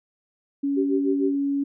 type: tone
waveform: sine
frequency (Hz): 280.3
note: C#4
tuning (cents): +19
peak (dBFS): -21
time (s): 0.63-1.64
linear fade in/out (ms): 10
type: tone with tremolo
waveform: sine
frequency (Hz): 386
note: G4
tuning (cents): -27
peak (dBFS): -20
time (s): 0.76-1.36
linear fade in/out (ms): 20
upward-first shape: sine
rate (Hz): 6.6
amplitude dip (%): 95
effects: none

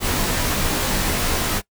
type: noise with comb filter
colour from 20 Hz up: pink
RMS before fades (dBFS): -21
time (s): 0-1.62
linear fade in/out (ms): 50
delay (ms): 18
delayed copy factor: -0.65
effects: noise-tail reverb RT60 0.1 s tail -21 dB re dry

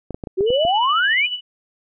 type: clicks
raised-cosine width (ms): 2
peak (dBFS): -15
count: 7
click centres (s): 0.107 / 0.145 / 0.238 / 0.272 / 0.408 / 0.504 / 0.651
type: exponential sweep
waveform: sine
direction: up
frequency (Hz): 362.4 to 2538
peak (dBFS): -15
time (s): 0.37-1.27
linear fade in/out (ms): 20
type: tone with tremolo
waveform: sine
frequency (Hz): 2960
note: F#7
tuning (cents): 0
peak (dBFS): -20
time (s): 0.46-1.41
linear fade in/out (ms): 50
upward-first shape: sine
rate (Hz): 14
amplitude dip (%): 60
effects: none

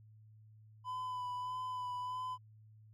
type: tone with vibrato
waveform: triangle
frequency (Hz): 1002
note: B5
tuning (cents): +25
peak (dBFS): -36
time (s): 0.84-2.38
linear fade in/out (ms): 50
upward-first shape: sine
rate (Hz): 1.6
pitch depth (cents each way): 20
effects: added 108 Hz sine -57 dBFS peak until 2.93 s

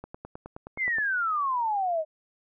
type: click train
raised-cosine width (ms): 1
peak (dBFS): -25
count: 10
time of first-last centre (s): 0.04-0.984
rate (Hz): 9.53
type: exponential sweep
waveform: sine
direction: down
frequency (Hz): 2178 to 610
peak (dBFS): -24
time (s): 0.77-2.05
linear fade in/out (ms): 50
effects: none

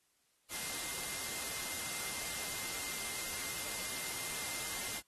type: tone in noise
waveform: sine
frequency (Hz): 2093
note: C7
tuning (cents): 0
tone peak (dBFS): -50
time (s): 0.49-5.02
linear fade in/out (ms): 50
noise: white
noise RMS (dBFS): -40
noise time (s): 0.49-5.02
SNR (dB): -13
effects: white hiss -75 dBFS RMS until 5.07 s + AAC 32 kbps

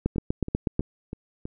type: two click trains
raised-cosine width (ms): 3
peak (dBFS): -10 / -20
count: 7 / 5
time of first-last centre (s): 0.06-0.794 / 0.16-1.454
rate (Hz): 8.17 / 3.09
effects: none

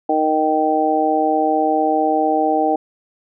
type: harmonic tone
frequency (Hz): 155.56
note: D#3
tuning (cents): 0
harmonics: 2 / 3 / 4 / 5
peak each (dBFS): -20 / -22 / -21 / -17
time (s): 0.09-2.76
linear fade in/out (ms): 5
effects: none

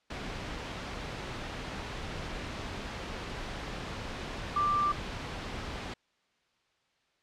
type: tone in noise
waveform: sine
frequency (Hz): 1180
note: D6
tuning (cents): +8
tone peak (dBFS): -25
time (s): 4.56-4.92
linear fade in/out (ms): 5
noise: pink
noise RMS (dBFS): -38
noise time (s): 0.1-5.94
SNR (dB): +10
effects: white hiss -72 dBFS RMS until 7.22 s + low-pass 4000 Hz 12 dB/octave

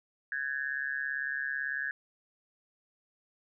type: tone with amplitude modulation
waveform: sine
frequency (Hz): 1661.2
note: G#6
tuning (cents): 0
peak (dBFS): -27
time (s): 0.32-1.91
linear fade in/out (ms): 2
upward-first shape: sine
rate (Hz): 138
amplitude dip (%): 100
effects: none

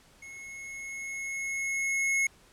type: tone with level ramp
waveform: square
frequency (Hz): 2176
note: C#7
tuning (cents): -33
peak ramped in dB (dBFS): -44 to -24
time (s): 0.22-2.27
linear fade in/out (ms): 5
effects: pink hiss -59 dBFS RMS until 2.52 s + low-pass 11000 Hz 12 dB/octave

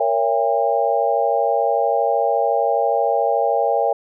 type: chord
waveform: sine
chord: A# diminished seventh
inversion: none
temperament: just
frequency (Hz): 466.2 / 559.4 / 671.3 / 805.5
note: A#4 / C#5 / E5 / G5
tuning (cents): 0 / +16 / +31 / +47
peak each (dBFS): -22 / -21 / -21 / -20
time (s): 0-3.93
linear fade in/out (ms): 5
effects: none

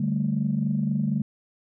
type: chord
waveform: sine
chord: D suspended fourth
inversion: none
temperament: equal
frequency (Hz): 146.83 / 196 / 220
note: D3 / G3 / A3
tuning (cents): 0 / 0 / 0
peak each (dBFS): -26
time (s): 0-1.22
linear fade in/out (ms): 5
effects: tanh soft clip ceiling -13 dBFS

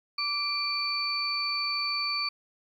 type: tone cluster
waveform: sine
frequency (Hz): 1168 / 2366 / 4533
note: D6 / D7 / C#8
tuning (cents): -10 / +12 / +38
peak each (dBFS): -34 / -33 / -29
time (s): 0.18-2.29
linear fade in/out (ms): 5
effects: 10-bit

